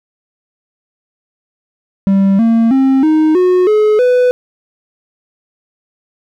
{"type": "tone with pitch steps", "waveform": "triangle", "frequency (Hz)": [195.3, 228.3, 266.8, 311.8, 364.4, 426, 497.8], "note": ["G3", "A#3", "C4", "D#4", "F#4", "G#4", "B4"], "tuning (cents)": [-6, -36, 34, 4, -26, 44, 14], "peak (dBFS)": -5, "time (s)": [2.07, 4.31], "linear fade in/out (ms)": 0, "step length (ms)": 320, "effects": []}